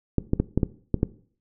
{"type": "clicks", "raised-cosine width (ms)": 3, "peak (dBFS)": -7, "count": 7, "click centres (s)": [0.183, 0.334, 0.4, 0.576, 0.632, 0.943, 1.031], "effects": ["noise-tail reverb RT60 0.5 s tail -18 dB re dry"]}